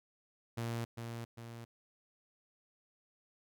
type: tone with echo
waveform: sawtooth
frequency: 116.54 Hz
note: A#2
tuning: in tune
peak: -32 dBFS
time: 0.57-0.85 s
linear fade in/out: 10 ms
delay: 400 ms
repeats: 2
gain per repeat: -5 dB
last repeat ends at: 1.65 s
effects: none